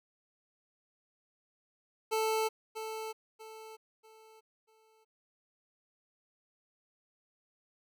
25% pulse tone with echo, 440 Hz, A4, in tune, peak -25 dBFS, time 2.11-2.49 s, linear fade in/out 20 ms, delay 640 ms, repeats 4, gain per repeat -9 dB, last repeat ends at 5.05 s, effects none

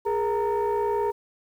sine tone cluster, 412.2 / 471.2 / 925 Hz, G#4 / A#4 / A#5, -13 / +19 / -14 cents, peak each -23 / -28 / -25 dBFS, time 0.05-1.12 s, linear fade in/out 20 ms, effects tanh soft clip ceiling -18 dBFS + 9-bit

